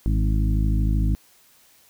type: harmonic tone with a mistuned harmonic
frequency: 52.9 Hz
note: G#1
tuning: 33 cents sharp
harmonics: 1 / 2 / 3 / 4 / 5 / 6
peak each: -19 / -25 / -29 / -31 / -33 / -35 dBFS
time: 0.06-1.15 s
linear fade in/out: 0 ms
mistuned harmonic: 4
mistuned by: -29 cents
effects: white hiss -56 dBFS RMS until 1.89 s